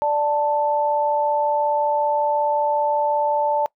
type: tone pair together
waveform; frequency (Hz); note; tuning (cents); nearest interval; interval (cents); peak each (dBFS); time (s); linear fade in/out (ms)
sine; 588 / 882.7; D5 / A5; +2 / +5; perfect fifth; 703; -21 / -19; 0.02-3.66; 0
effects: noise-tail reverb RT60 0.1 s tail -23 dB re dry